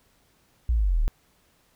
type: linear sweep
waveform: sine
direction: down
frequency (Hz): 61.9 to 32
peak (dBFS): -19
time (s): 0.69-1.08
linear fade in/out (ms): 0
effects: pink hiss -64 dBFS RMS until 1.75 s